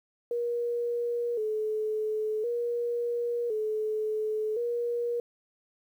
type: tone with vibrato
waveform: sine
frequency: 453 Hz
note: A#4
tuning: 50 cents flat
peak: -27 dBFS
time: 0.31-5.2 s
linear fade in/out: 2 ms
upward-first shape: square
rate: 0.47 Hz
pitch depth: 86 cents each way
effects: 10-bit